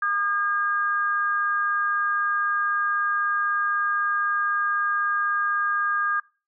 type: tone pair together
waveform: sine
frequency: 1216.1 / 1620 Hz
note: D#6 / G#6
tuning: -40 / -43 cents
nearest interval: perfect fourth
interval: 497 cents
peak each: -24 dBFS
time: 0.02-6.2 s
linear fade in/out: 5 ms
effects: noise-tail reverb RT60 0.3 s tail -21 dB re dry